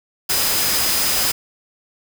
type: tone in noise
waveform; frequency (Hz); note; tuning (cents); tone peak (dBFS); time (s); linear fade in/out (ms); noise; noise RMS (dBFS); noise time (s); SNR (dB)
sine; 5010; D#8; +11; -25; 0.29-1.32; 10; white; -19; 0.29-1.32; -9
effects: none